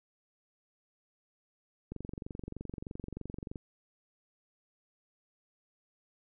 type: click train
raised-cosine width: 3 ms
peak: -27 dBFS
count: 39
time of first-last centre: 1.92-3.558 s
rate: 23.2 Hz
effects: none